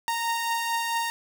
sawtooth beating tone pair, 922 / 926.5 Hz, A#5 / A#5, -19 / -11 cents, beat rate 4.5 Hz, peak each -31 / -22 dBFS, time 0.08-1.1 s, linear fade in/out 0 ms, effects 10-bit

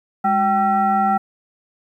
sine tone with frequency modulation, 776 Hz, G5, 18 cents flat, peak -14 dBFS, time 0.24-1.18 s, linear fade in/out 10 ms, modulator 571 Hz, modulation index 0.88, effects 9-bit

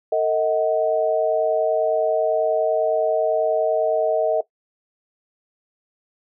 sine tone cluster, 451 / 632 / 742 Hz, A4 / D#5 / F#5, +43 / +27 / +5 cents, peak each -21 / -19 / -26 dBFS, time 0.12-4.41 s, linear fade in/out 5 ms, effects noise-tail reverb RT60 0.1 s tail -17 dB re dry

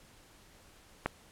click, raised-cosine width 0.5 ms, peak -14 dBFS, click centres 1.06 s, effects pink hiss -59 dBFS RMS until 1.31 s + low-pass 12000 Hz 12 dB/octave

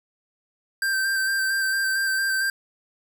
square tone with vibrato, 1568 Hz, G6, in tune, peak -22 dBFS, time 0.82-2.5 s, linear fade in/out 2 ms, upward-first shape square, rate 4.4 Hz, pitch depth 17 cents each way, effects none

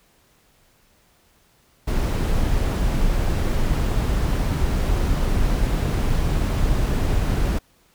brown noise, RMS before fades -20 dBFS, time 1.87-7.59 s, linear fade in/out 10 ms, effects pink hiss -59 dBFS RMS until 7.94 s

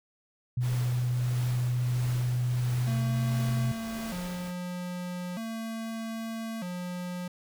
sine tone with pitch glide, 123.47 to 125.77 Hz, B2 to B2, 0 to +32 cents, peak -25 dBFS, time 0.57-3.72 s, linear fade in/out 5 ms, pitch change +32 cents, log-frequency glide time 2.72-3.1 s
pink noise with tremolo, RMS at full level -41 dBFS, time 0.6-4.53 s, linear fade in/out 50 ms, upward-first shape triangle, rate 1.5 Hz, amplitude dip 50%
square tone with vibrato, 200.7 Hz, G3, 41 cents sharp, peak -34 dBFS, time 2.87-7.28 s, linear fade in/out 5 ms, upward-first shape square, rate 0.4 Hz, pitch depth 200 cents each way
effects none

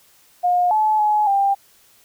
sine tone with pitch steps, 714 / 861 / 845 / 793 Hz, F5 / A5 / G#5 / G5, +38 / -38 / +30 / +20 cents, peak -14 dBFS, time 0.43-1.55 s, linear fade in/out 20 ms, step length 280 ms, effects white hiss -54 dBFS RMS until 2.04 s

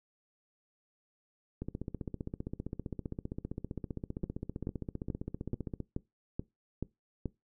two click trains, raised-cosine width 3 ms, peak -24 / -21 dBFS, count 65 / 8, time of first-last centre 1.62-5.803 / 4.24-7.257 s, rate 15.3 / 2.32 Hz, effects noise-tail reverb RT60 0.2 s tail -21 dB re dry

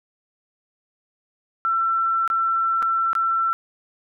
sine tone with dropouts, 1344 Hz, E6, 33 cents sharp, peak -18 dBFS, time 1.65-3.53 s, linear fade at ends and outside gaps 0 ms, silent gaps 2.277-2.301 / 2.823-2.827 / 3.131-3.152 s, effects none

